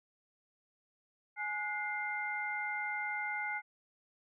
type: tone cluster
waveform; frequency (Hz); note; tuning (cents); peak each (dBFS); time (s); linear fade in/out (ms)
sine; 839 / 1456 / 2096; G#5 / F#6 / C7; +17 / -28 / +2; -40 / -40 / -37; 1.36-3.62; 50
effects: none